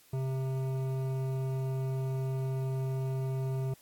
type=tone with hard clipping; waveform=triangle; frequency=132.2 Hz; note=C3; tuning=18 cents sharp; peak=-32 dBFS; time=0.13-3.74 s; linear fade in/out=5 ms; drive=16 dB; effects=white hiss -61 dBFS RMS until 3.81 s + AAC 64 kbps